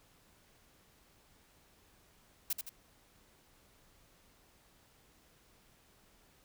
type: noise with echo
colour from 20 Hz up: blue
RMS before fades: -33 dBFS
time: 2.5-2.53 s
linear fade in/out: 5 ms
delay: 82 ms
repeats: 2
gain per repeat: -6 dB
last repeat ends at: 2.694 s
effects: pink hiss -66 dBFS RMS until 6.44 s